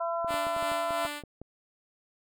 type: harmonic tone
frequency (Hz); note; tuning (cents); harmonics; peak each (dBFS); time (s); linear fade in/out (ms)
337; E4; +38; 2 / 3 / 4; -30 / -34 / -36; 0-1.07; 10
type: clicks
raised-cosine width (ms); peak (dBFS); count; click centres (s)
2; -29; 11; 0.246 / 0.307 / 0.342 / 0.468 / 0.565 / 0.626 / 0.717 / 0.907 / 1.051 / 1.237 / 1.416
type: tone with tremolo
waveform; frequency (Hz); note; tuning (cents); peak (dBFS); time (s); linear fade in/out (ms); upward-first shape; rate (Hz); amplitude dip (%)
5% pulse; 293.7; D4; 0; -21; 0.27-1.23; 50; triangle; 2.9; 55
effects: none